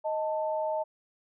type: tone pair together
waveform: sine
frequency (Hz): 625 / 885.2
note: D#5 / A5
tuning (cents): +8 / +10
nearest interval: tritone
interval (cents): 602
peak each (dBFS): -29 / -32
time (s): 0.04-0.84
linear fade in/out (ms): 20
effects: none